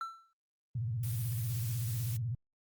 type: tone with exponential decay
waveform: triangle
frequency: 1338 Hz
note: E6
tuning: 25 cents sharp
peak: -31 dBFS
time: 0.01-0.33 s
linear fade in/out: 1 ms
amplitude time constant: 68 ms
type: tone with vibrato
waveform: sine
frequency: 115.9 Hz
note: A#2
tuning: 10 cents flat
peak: -32 dBFS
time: 0.75-2.35 s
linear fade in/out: 5 ms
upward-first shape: square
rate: 16 Hz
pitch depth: 140 cents each way
type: noise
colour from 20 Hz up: blue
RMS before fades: -44 dBFS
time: 1.03-2.17 s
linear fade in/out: 5 ms
effects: Opus 48 kbps